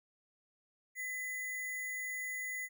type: tone with sample-and-hold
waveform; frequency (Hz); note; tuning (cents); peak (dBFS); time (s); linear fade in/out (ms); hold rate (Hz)
sine; 2009; B6; +29; -37; 0.95-2.69; 50; 8820
effects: none